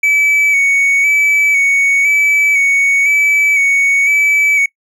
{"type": "tone with vibrato", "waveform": "triangle", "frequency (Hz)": 2264, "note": "C#7", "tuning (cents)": 36, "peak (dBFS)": -7, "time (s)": [0.03, 4.66], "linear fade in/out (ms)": 5, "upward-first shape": "square", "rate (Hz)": 0.99, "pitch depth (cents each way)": 27, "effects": ["noise-tail reverb RT60 0.1 s tail -22 dB re dry"]}